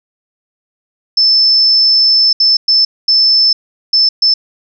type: tone bursts at uneven times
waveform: sine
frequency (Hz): 5274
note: E8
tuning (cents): 0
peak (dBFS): -6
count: 6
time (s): 1.17-2.33 / 2.4-2.57 / 2.68-2.85 / 3.08-3.53 / 3.93-4.09 / 4.22-4.34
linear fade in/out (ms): 5
effects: none